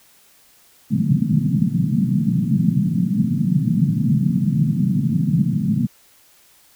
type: band-pass noise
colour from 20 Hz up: pink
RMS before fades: -18 dBFS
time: 0.9-5.87 s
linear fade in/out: 20 ms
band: 130 to 230 Hz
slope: 48 dB/octave
effects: white hiss -53 dBFS RMS until 6.75 s